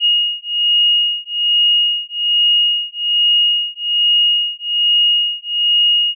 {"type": "beating tone pair", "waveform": "sine", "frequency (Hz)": [2867, 2868.2], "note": ["F7", "F7"], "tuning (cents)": [45, 45], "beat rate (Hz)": 1.2, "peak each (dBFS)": -15, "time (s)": [0, 6.15], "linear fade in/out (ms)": 50, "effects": []}